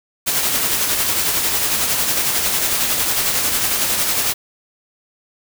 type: noise with tremolo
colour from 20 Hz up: white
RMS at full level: -17 dBFS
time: 0.26-4.34 s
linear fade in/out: 20 ms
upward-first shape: sine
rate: 11 Hz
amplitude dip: 35%
effects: none